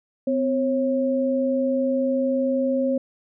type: tone pair together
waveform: sine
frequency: 256.2 / 542.9 Hz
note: C4 / C#5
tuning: -36 / -36 cents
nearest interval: octave + minor second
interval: 1300 cents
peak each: -22 / -22 dBFS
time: 0.27-2.98 s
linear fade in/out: 5 ms
effects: none